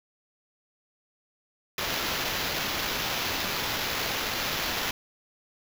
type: noise with sample-and-hold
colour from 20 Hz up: violet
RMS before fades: -30 dBFS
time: 1.78-4.91 s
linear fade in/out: 2 ms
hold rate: 8820 Hz
effects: none